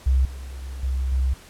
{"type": "tone with level steps", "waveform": "sine", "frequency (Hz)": 65.41, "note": "C2", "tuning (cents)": 0, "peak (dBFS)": [-15, -32, -30, -21, -18], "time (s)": [0.06, 1.34], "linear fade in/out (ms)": 10, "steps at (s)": [0.25, 0.62, 0.83, 1.12], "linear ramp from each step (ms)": 2, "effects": ["pink hiss -47 dBFS RMS until 1.49 s", "low-pass 12000 Hz 12 dB/octave"]}